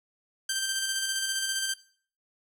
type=tone with tremolo; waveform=10% pulse; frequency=1568 Hz; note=G6; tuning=in tune; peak=-18 dBFS; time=0.49-1.74 s; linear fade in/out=5 ms; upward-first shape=square; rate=15 Hz; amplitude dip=30%; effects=noise-tail reverb RT60 0.5 s tail -19 dB re dry